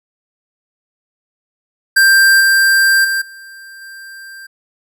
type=tone with level steps; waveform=square; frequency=1580 Hz; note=G6; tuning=13 cents sharp; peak=-7 / -9 / -15 / -34 / -32 dBFS; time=1.96-4.47 s; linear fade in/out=10 ms; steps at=2.4 / 3.04 / 3.21 / 3.81 s; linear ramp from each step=10 ms; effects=none